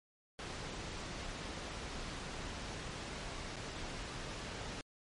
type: noise with dropouts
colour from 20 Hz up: pink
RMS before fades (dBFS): -43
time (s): 0.39-4.81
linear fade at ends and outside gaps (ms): 0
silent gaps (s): 3.558-3.566
effects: low-pass 6000 Hz 12 dB/octave + MP3 48 kbps